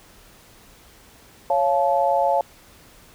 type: chord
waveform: sine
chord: Db augmented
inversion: none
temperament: just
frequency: 554.4 / 693 / 866.2 Hz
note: Db5 / F5 / A5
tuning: 0 / -14 / -27 cents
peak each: -21 dBFS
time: 1.5-2.41 s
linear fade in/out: 2 ms
effects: pink hiss -50 dBFS RMS until 3.14 s